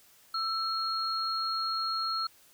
sine tone pair together, 1327 / 4284 Hz, E6 / C8, +11 / +40 cents, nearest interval octave + minor sixth, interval 2029 cents, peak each -31 / -32 dBFS, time 0.34-2.27 s, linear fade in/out 5 ms, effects white hiss -60 dBFS RMS until 2.53 s

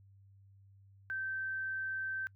sine tone, 1552 Hz, G6, 18 cents flat, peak -35 dBFS, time 1.1-2.27 s, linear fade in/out 0 ms, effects noise-tail reverb RT60 0.1 s tail -25 dB re dry + added 98 Hz sine -58 dBFS peak until 2.35 s

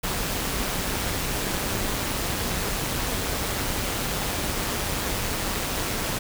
pink noise with amplitude modulation, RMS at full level -25 dBFS, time 0.03-6.19 s, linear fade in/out 10 ms, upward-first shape sine, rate 197 Hz, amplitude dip 50%, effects none

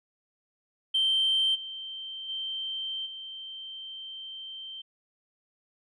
sine tone with level steps, 3127 Hz, G7, 5 cents flat, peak -21 / -36 / -31 / -38 dBFS, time 0.94-4.82 s, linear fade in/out 10 ms, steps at 1.54 / 2.28 / 3.05 s, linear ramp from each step 20 ms, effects tanh soft clip ceiling -18 dBFS

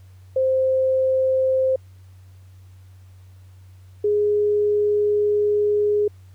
sine tone pair in turn, 523.3 / 415.7 Hz, C5 / G#4, 0 / +2 cents, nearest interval major third, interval 398 cents, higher first, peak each -16 dBFS, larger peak neither, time 0.36-1.76 / 4.04-6.08 s, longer second, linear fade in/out 5 ms, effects added 93 Hz sine -43 dBFS peak until 6.34 s + pink hiss -61 dBFS RMS until 6.34 s

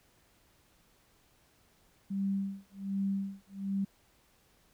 sine tone with tremolo, 196.1 Hz, G3, 1 cent sharp, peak -28 dBFS, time 2.1-3.85 s, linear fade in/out 10 ms, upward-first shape sine, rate 1.3 Hz, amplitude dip 100%, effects pink hiss -67 dBFS RMS until 4.73 s

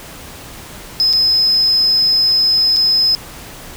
triangle tone with dropouts, 5100 Hz, D#8, 42 cents sharp, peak -8 dBFS, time 1-3.15 s, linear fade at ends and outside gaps 0 ms, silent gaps 1.129-1.134 / 2.763-2.768 s, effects tanh soft clip ceiling -5 dBFS + pink hiss -34 dBFS RMS until 3.76 s

